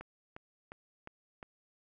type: click train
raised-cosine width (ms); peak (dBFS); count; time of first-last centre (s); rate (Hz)
0.5; -30; 5; 0.01-1.428; 2.82
effects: none